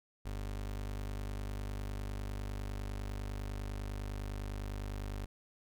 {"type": "tone", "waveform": "30% pulse", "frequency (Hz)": 49.93, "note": "G1", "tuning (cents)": 33, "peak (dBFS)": -35, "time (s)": [0.25, 5.26], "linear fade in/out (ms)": 10, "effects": []}